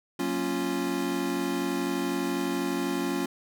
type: chord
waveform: square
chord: Gb major seventh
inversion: none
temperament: equal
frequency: 185 / 233.1 / 277.2 / 349.2 Hz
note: Gb3 / Bb3 / Db4 / F4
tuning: 0 / 0 / 0 / 0 cents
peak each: -36 / -36 / -31 / -32 dBFS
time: 0.19-3.26 s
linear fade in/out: 5 ms
effects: none